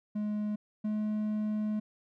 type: tone pair in turn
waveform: triangle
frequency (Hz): 210.2 / 212.9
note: G#3 / G#3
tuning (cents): +21 / +43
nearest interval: unison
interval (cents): 22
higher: second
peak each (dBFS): -28 / -27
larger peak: second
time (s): 0.15-0.56 / 0.84-1.8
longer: second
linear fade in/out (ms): 10
effects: none